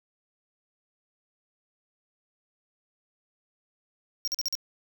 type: tone bursts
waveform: square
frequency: 5580 Hz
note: F8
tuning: 2 cents flat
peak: -27 dBFS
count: 5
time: 4.25-4.552 s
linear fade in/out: 0 ms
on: 26 ms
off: 43 ms
effects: none